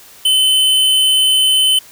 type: tone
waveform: square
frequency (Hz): 3046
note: F#7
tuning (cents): +50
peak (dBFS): -10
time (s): 0.25-1.79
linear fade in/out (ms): 5
effects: white hiss -41 dBFS RMS until 1.91 s